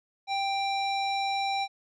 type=tone with low-pass filter; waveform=square; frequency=787 Hz; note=G5; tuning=7 cents sharp; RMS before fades=-29 dBFS; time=0.27-1.68 s; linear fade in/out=50 ms; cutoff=4400 Hz; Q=2.2; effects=none